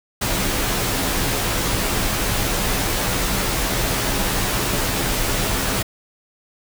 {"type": "noise with comb filter", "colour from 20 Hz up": "pink", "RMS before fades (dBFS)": -21, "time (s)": [0.21, 5.83], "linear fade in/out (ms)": 10, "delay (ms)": 13, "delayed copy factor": -0.6, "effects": []}